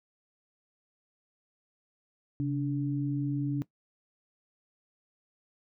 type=tone pair together; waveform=sine; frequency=136.2 / 288.9 Hz; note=C#3 / D4; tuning=-30 / -28 cents; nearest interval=octave + minor second; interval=1302 cents; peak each=-30 / -30 dBFS; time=2.4-3.62 s; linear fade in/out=0 ms; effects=noise-tail reverb RT60 0.1 s tail -18 dB re dry

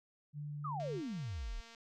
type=tone with vibrato; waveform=sine; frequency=146.83 Hz; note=D3; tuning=in tune; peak=-40 dBFS; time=0.33-1.02 s; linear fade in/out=50 ms; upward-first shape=triangle; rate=2.2 Hz; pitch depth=9 cents each way
type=exponential sweep; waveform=sine; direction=down; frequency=1308 to 31.69 Hz; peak=-38 dBFS; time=0.64-1.61 s; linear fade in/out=10 ms
type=click train; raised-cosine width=0.2 ms; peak=-39 dBFS; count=219; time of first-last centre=0.8-1.748 s; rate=230 Hz
effects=none

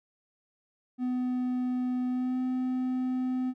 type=tone with pitch glide; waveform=triangle; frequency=250.9 to 255.1 Hz; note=B3 to C4; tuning=+28 to -44 cents; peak=-25 dBFS; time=0.98-3.54 s; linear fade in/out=50 ms; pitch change=+28 cents; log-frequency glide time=2.08-2.39 s; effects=none

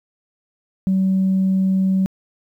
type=tone; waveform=sine; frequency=190 Hz; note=F#3; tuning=46 cents sharp; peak=-13 dBFS; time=0.87-2.06 s; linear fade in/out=0 ms; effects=tanh soft clip ceiling -11 dBFS + 9-bit

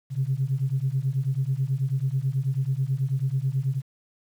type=beating tone pair; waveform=sine; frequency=129.3 / 138.5 Hz; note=C3 / C#3; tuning=-20 / -1 cents; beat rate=9.2 Hz; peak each=-25 dBFS; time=0.1-3.82 s; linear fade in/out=50 ms; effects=tanh soft clip ceiling -15 dBFS + 9-bit

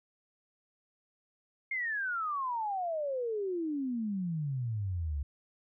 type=exponential sweep; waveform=sine; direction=down; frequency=2152 to 68 Hz; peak=-31 dBFS; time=1.71-5.23 s; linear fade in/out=5 ms; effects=none

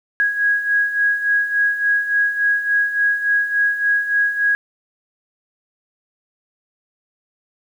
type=beating tone pair; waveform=sine; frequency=1651 / 1654.5 Hz; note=G#6 / G#6; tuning=-11 / -7 cents; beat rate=3.5 Hz; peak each=-22 / -16 dBFS; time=0.2-4.55 s; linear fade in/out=0 ms; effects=8-bit

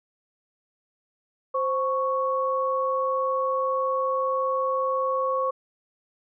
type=tone pair together; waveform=sine; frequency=523.2 / 1108.7 Hz; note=C5 / C#6; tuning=0 / 0 cents; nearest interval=octave + minor second; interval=1300 cents; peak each=-25 dBFS; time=1.54-5.51 s; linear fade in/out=10 ms; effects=none

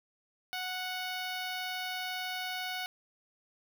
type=tone with notch filter; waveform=10% pulse; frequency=738 Hz; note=F#5; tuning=5 cents flat; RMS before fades=-37 dBFS; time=0.53-2.86 s; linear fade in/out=0 ms; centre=8800 Hz; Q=1.3; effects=none

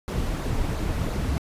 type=noise with flanger; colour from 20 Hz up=brown; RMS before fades=-26 dBFS; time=0.08-1.38 s; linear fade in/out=0 ms; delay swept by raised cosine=0.35 to 5.95 ms; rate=2.9 Hz; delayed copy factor=-0.5; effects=resampled to 32000 Hz

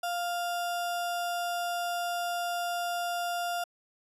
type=tone with sample-and-hold; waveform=sine; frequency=698.5 Hz; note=F5; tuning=in tune; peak=-29 dBFS; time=0.03-3.64 s; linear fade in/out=5 ms; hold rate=2100 Hz; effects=resampled to 32000 Hz

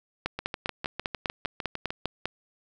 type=two click trains; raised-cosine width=0.3 ms; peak=-16 / -12 dBFS; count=12 / 11; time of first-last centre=0.39-2.057 / 0.26-2.256 s; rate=6.6 / 5.01 Hz; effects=none

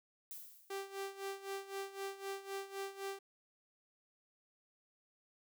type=noise with exponential decay; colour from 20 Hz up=violet; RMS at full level=-46 dBFS; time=0.31-1 s; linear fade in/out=0 ms; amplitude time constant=150 ms
type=tone with tremolo; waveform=sawtooth; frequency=392 Hz; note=G4; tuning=in tune; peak=-35 dBFS; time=0.7-3.19 s; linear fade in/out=5 ms; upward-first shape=sine; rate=3.9 Hz; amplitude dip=80%
effects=none

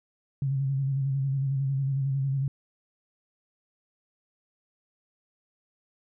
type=tone with vibrato; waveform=sine; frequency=136.2 Hz; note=C#3; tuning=30 cents flat; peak=-24 dBFS; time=0.42-2.48 s; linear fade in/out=2 ms; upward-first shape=square; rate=11 Hz; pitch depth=35 cents each way; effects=none

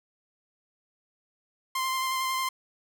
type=tone with vibrato; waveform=sawtooth; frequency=1046.5 Hz; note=C6; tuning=in tune; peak=-23 dBFS; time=1.75-2.49 s; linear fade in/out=5 ms; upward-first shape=square; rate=11 Hz; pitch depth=12 cents each way; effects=none

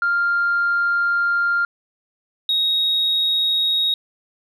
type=tone pair in turn; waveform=sine; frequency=1396.9 / 3769 Hz; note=F6 / A#7; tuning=0 / +18 cents; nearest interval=octave + perfect fourth; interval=1718 cents; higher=second; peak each=-15 / -15 dBFS; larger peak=neither; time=0.02-1.65 / 2.49-3.94 s; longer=first; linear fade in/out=2 ms; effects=tanh soft clip ceiling -12 dBFS

